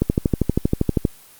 click train, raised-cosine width 3 ms, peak -3 dBFS, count 14, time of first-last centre 0.02-1.052 s, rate 12.6 Hz, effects white hiss -47 dBFS RMS until 1.39 s + Opus 24 kbps

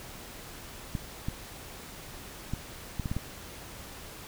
clicks, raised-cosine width 5 ms, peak -19 dBFS, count 7, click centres 0.952 / 1.285 / 2.536 / 2.997 / 3.058 / 3.115 / 3.166 s, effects pink hiss -45 dBFS RMS until 4.27 s

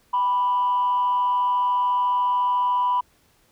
sine tone with frequency modulation, 988 Hz, B5, in tune, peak -17 dBFS, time 0.13-3.01 s, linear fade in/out 10 ms, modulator 190 Hz, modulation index 0.22, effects tanh soft clip ceiling -15 dBFS + pink hiss -61 dBFS RMS until 3.51 s

